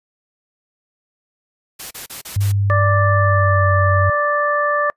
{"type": "noise bursts", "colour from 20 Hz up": "white", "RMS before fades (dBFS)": -31, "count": 5, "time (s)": [1.79, 2.522], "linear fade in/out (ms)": 10, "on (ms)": 120, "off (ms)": 33}
{"type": "tone with pitch glide", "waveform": "sine", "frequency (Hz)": [100.1, 95.14], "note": ["G2", "F#2"], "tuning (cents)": [37, 49], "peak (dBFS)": -14, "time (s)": [2.36, 4.1], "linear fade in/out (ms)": 5, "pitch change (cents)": -88, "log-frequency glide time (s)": [3.15, 3.69]}
{"type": "harmonic tone", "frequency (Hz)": 587, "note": "D5", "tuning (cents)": -1, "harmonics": [1, 2, 3], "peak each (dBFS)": [-19, -18, -21], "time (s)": [2.7, 4.9], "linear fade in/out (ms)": 0}
{"effects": ["noise-tail reverb RT60 0.1 s tail -25 dB re dry", "resampled to 32000 Hz"]}